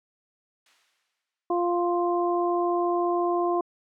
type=noise with exponential decay; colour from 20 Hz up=violet; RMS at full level=-35 dBFS; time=0.66-1.68 s; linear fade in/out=2 ms; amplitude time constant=220 ms
type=harmonic tone; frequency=349.2 Hz; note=F4; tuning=in tune; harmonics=1 / 2 / 3; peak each=-24 / -27 / -29 dBFS; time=1.5-3.61 s; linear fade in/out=5 ms
effects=low-pass 2000 Hz 12 dB/octave